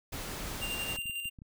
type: noise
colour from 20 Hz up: pink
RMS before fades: -39 dBFS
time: 0.12-0.97 s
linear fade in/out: 10 ms
type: tone with tremolo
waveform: square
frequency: 2786 Hz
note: F7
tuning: 5 cents flat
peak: -34 dBFS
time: 0.61-1.3 s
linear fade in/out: 20 ms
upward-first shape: square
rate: 11 Hz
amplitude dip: 40%
type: clicks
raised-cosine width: 5 ms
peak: -36 dBFS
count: 8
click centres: 0.89 / 0.935 / 0.988 / 1.057 / 1.097 / 1.256 / 1.388 / 1.419 s
effects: none